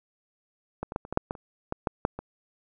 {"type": "clicks", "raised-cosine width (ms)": 1, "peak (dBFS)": [-17, -21, -14, -27, -18, -6, -15, -29, -15, -11, -8, -21], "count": 12, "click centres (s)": [0.83, 0.921, 0.961, 1.051, 1.126, 1.174, 1.309, 1.352, 1.724, 1.872, 2.051, 2.19], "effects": []}